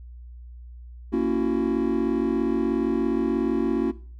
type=chord; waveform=triangle; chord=F# dominant seventh; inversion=first; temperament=just; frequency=231.2 / 277.5 / 333 / 370 Hz; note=A#3 / C#4 / E4 / F#4; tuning=-14 / +2 / +18 / 0 cents; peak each=-24 dBFS; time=1.12-3.92 s; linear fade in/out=20 ms; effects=noise-tail reverb RT60 0.4 s tail -18 dB re dry + added 60 Hz sine -39 dBFS peak until 4.19 s